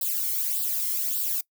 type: noise with flanger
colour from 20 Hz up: violet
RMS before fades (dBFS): -27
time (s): 0.01-1.41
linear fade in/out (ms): 5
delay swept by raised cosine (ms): 0.23 to 0.97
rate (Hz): 1.7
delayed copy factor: +0.7
effects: noise-tail reverb RT60 0.1 s tail -22 dB re dry